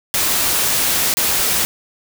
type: noise with dropouts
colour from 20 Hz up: white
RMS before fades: -17 dBFS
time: 0.14-1.65 s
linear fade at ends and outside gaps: 0 ms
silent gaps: 1.139-1.17 s
effects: none